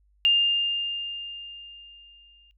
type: tone with exponential decay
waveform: sine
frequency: 2807 Hz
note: F7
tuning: 8 cents sharp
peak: -15 dBFS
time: 0.25-2.51 s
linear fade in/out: 0 ms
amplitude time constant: 490 ms
effects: noise-tail reverb RT60 0.1 s tail -22 dB re dry + added 50 Hz sine -60 dBFS peak until 2.57 s